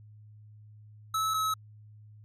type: tone pair in turn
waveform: square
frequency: 1300 / 1288.8 Hz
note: E6 / E6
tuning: -24 / -39 cents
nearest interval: unison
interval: 15 cents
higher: first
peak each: -27 dBFS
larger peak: neither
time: 1.14-1.34 / 1.34-1.54 s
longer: neither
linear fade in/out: 5 ms
effects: added 106 Hz sine -49 dBFS peak until 2.24 s + MP3 64 kbps